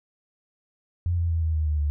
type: tone with pitch steps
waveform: sine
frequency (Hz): 87.31 / 84.82 / 82.41 / 80.06 / 77.78 / 75.57 / 73.42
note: F2 / E2 / E2 / D#2 / D#2 / D#2 / D2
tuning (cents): 0 / +50 / 0 / +50 / 0 / -50 / 0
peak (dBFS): -21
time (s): 1.06-1.9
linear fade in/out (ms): 0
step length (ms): 120
effects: none